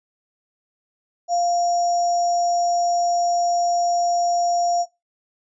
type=tone with sample-and-hold; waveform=sine; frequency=697 Hz; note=F5; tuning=4 cents flat; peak=-17 dBFS; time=1.28-4.86 s; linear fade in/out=50 ms; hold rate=6300 Hz; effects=noise-tail reverb RT60 0.2 s tail -17 dB re dry + resampled to 22050 Hz